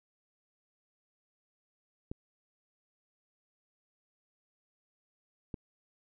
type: clicks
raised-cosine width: 3 ms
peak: -25 dBFS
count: 2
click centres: 2.115 / 5.542 s
effects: none